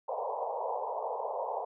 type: band-pass noise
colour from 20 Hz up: white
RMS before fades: -35 dBFS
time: 0.08-1.65 s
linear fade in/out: 10 ms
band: 440 to 1000 Hz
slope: 96 dB/octave
effects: none